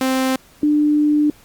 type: tone pair in turn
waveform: sawtooth / sine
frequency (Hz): 261.6 / 297.9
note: C4 / D4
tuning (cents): 0 / +25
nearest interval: major second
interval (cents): 225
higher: second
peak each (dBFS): -12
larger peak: neither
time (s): 0.01-0.36 / 0.63-1.3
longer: second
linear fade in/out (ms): 2
effects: pink hiss -49 dBFS RMS until 1.44 s + Opus 48 kbps